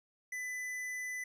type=tone with tanh clipping; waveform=sine; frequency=2000 Hz; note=B6; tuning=21 cents sharp; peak=-39 dBFS; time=0.32-1.24 s; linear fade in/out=5 ms; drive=14 dB; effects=none